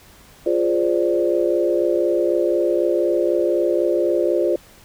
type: chord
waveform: sine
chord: D half-diminished seventh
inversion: first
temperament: equal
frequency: 349.2 / 415.3 / 523.3 / 587.3 Hz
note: F4 / Ab4 / C5 / D5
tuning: 0 / 0 / 0 / 0 cents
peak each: -19 / -24 / -22 / -22 dBFS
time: 0.46-4.56 s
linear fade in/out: 5 ms
effects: pink hiss -48 dBFS RMS until 4.84 s